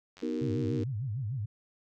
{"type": "click train", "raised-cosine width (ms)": 0.2, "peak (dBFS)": -34, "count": 62, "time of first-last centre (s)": [0.17, 0.834], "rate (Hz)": 91.9}
{"type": "chord", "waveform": "sine", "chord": "B major seventh", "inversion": "none", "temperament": "equal with one note detuned", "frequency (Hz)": [246.9, 311.1, 379.5, 466.2], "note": ["B3", "D#4", "F#4", "A#4"], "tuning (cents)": [0, 0, 44, 0], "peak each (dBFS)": [-34, -34, -39, -37], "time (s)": [0.22, 0.84], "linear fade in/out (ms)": 10}
{"type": "tone with vibrato", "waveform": "sine", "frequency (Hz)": 118.2, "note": "A#2", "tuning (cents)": 24, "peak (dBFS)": -31, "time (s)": [0.41, 1.46], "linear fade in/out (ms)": 10, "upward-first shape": "sine", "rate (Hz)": 6.7, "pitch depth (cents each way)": 280}
{"effects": []}